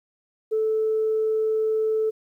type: tone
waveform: sine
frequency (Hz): 437.6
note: A4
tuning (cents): -9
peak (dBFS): -19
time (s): 0.51-2.11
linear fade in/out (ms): 20
effects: tanh soft clip ceiling -15 dBFS + 10-bit